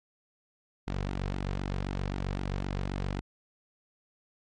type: tone with flanger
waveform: sawtooth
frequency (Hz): 47.62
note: G1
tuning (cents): -49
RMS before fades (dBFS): -33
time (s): 0.87-3.21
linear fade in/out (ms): 10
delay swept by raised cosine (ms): 1.7 to 3.5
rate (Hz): 3.9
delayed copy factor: -0.5
effects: low-pass 5000 Hz 12 dB/octave + MP3 48 kbps